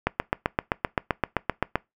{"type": "click train", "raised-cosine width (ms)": 0.5, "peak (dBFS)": -6, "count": 14, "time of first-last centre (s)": [0.07, 1.756], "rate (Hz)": 7.71, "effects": ["noise-tail reverb RT60 0.2 s tail -23 dB re dry"]}